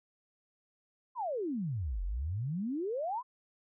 sine exponential two-way sweep, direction down then up, 1065 to 41.87 to 1065 Hz, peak -32 dBFS, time 1.15-3.23 s, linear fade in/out 50 ms, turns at 2.03 s, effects none

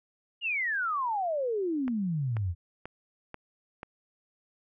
sine exponential sweep, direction down, 2911 to 81.2 Hz, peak -27 dBFS, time 0.41-2.55 s, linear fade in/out 50 ms
click train, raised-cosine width 0.5 ms, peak -24 dBFS, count 5, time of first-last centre 1.88-3.831 s, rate 2.05 Hz
effects none

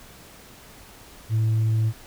sine tone with tanh clipping, 110.6 Hz, A2, 9 cents sharp, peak -19 dBFS, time 1.29-1.93 s, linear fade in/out 50 ms, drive 1 dB, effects pink hiss -47 dBFS RMS until 2.06 s

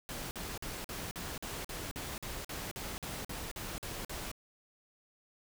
pink noise bursts, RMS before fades -41 dBFS, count 16, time 0.09-4.315 s, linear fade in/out 0 ms, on 220 ms, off 47 ms, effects none

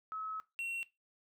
sine / triangle tone pair in turn, 1288 / 2729 Hz, E6 / F7, -41 / -41 cents, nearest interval octave + minor second, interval 1300 cents, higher second, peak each -38 / -34 dBFS, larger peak second, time 0.12-0.4 / 0.59-0.83 s, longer first, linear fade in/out 0 ms, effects noise-tail reverb RT60 0.2 s tail -17 dB re dry

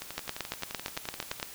two click trains, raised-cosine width 0.2 ms, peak -20 / -14 dBFS, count 17 / 12, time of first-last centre 0.02-1.399 / 0.18-1.429 s, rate 11.6 / 8.81 Hz, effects white hiss -46 dBFS RMS until 1.54 s

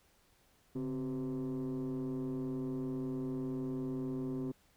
sine tone with frequency modulation, 261.8 Hz, C4, 1 cent sharp, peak -32 dBFS, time 0.75-4.52 s, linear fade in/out 10 ms, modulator 122 Hz, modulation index 0.94, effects tanh soft clip ceiling -34 dBFS + pink hiss -69 dBFS RMS until 4.76 s

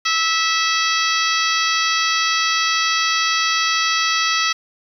harmonic tone, 653 Hz, E5, 17 cents flat, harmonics 2 / 3 / 4 / 5 / 6 / 7 / 8 / 9, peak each -21 / -23 / -24 / -25 / -26 / -26 / -27 / -28 dBFS, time 0.05-4.53 s, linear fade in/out 10 ms, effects 8-bit

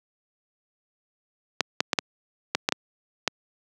clicks, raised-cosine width 0.2 ms, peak -3 dBFS, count 8, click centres 1.607 / 1.805 / 1.932 / 1.988 / 2.55 / 2.689 / 2.723 / 3.277 s, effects high-pass 200 Hz 12 dB/octave

